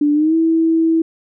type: tone with pitch glide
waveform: sine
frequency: 293.7 to 325.9 Hz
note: D4 to E4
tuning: 0 to -20 cents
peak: -11 dBFS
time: 0.01-1.02 s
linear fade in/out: 5 ms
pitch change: +180 cents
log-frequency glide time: 0.13-0.35 s
effects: none